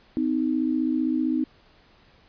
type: tone pair together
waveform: sine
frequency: 256.4 / 311.9 Hz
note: C4 / D#4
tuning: -35 / +4 cents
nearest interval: minor third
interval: 339 cents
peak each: -24 / -24 dBFS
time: 0.17-1.44 s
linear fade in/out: 0 ms
effects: pink hiss -57 dBFS RMS until 2.28 s + resampled to 11025 Hz